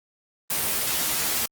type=noise with comb filter; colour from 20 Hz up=white; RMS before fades=-25 dBFS; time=0.5-1.46 s; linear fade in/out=5 ms; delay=13 ms; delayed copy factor=+0.85; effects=Opus 24 kbps